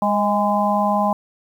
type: harmonic tone with a mistuned harmonic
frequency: 205 Hz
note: G#3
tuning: 22 cents flat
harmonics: 1 / 3 / 4 / 5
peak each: -21 / -22 / -20 / -22 dBFS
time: 0.02-1.13 s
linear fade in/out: 2 ms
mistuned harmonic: 3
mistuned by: +37 cents
effects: 8-bit